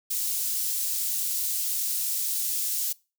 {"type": "high-pass noise", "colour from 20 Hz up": "white", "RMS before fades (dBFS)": -28, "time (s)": [0.1, 2.93], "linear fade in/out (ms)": 10, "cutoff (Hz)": 5700, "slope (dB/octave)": 12, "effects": ["noise-tail reverb RT60 0.3 s tail -23 dB re dry"]}